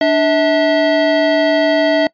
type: tone pair together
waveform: square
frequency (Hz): 294.4 / 645.1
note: D4 / E5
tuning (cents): +4 / -38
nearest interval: octave + major second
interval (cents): 1358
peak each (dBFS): -16 / -13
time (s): 0.01-2.07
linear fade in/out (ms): 2
effects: noise-tail reverb RT60 0.1 s tail -23 dB re dry + resampled to 11025 Hz